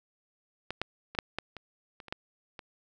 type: clicks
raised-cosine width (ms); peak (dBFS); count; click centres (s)
0.3; -18 / -14 / -26 / -8 / -16 / -26 / -29 / -30 / -17 / -26; 10; 0.706 / 0.816 / 1.15 / 1.188 / 1.386 / 1.567 / 2.002 / 2.083 / 2.125 / 2.592
effects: none